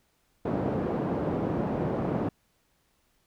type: band-pass noise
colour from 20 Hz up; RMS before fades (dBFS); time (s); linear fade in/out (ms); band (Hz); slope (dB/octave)
pink; -29; 0.45-2.29; 5; 150 to 600; 12
effects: pink hiss -70 dBFS RMS until 3.26 s